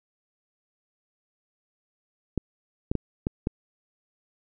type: clicks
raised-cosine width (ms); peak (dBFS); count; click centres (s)
3; -12; 5; 2.377 / 2.915 / 2.953 / 3.269 / 3.471
effects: none